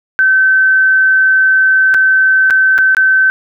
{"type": "tone with dropouts", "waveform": "sine", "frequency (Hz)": 1537, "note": "G6", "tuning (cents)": -35, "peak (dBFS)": -6, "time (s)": [0.19, 3.3], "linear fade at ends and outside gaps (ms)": 0, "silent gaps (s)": [[1.941, 1.945], [2.501, 2.507], [2.78, 2.786], [2.948, 2.968]], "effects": []}